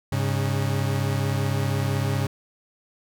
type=tone pair together; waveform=40% pulse; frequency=101.2 / 136.92 Hz; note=G#2 / C#3; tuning=-44 / -21 cents; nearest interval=perfect fourth; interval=523 cents; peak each=-24 dBFS; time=0.12-2.27 s; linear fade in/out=5 ms; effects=none